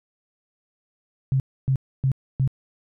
sine tone bursts, 133.3 Hz, C3, 33 cents sharp, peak -17 dBFS, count 4, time 1.32-2.476 s, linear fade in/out 0 ms, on 79 ms, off 280 ms, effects none

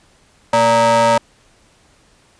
square ring-modulated tone, 174.61 Hz, F3, in tune, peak -8 dBFS, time 0.53-1.18 s, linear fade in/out 5 ms, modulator 754 Hz, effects pink hiss -53 dBFS RMS until 2.39 s + resampled to 22050 Hz

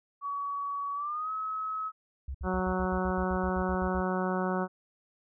sine tone with pitch glide, 1131 to 1284.3 Hz, C#6 to E6, +34 to -46 cents, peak -31 dBFS, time 0.21-1.92 s, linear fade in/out 50 ms, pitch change +220 cents, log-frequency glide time 0.94-1.31 s
sine tone bursts, 66.9 Hz, C2, 39 cents sharp, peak -33 dBFS, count 14, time 2.28-4.009 s, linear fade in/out 5 ms, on 65 ms, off 63 ms
harmonic tone, 185 Hz, F#3, in tune, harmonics 1 / 2 / 3 / 4 / 5 / 6 / 7 / 8, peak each -31 / -34 / -36 / -37 / -38 / -39 / -39 / -40 dBFS, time 2.43-4.68 s, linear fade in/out 50 ms
effects none

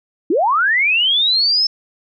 sine linear sweep, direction up, 280.6 to 5300 Hz, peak -12 dBFS, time 0.3-1.67 s, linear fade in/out 5 ms, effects none

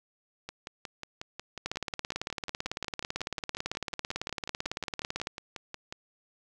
two click trains, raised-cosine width 0.2 ms, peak -21 / -15 dBFS, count 31 / 66, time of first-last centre 0.49-5.925 / 1.66-5.271 s, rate 5.52 / 18 Hz, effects none

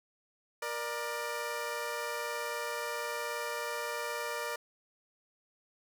15% pulse tone pair together, 471.5 / 594.1 Hz, A#4 / D5, +20 / +20 cents, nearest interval major third, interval 400 cents, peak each -31 / -31 dBFS, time 0.62-4.56 s, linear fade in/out 5 ms, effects none

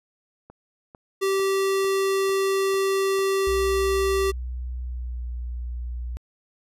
click train, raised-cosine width 1 ms, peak -30 dBFS, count 7, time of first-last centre 0.5-3.191 s, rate 2.23 Hz
square tone, 388.5 Hz, G4, 16 cents flat, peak -21 dBFS, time 1.21-4.32 s, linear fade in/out 20 ms
sine tone with pitch glide, 61.9 to 60.28 Hz, B1 to B1, +5 to -41 cents, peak -28 dBFS, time 3.47-6.17 s, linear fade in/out 0 ms, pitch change -46 cents, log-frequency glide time 4.84-5.25 s
effects resampled to 32000 Hz

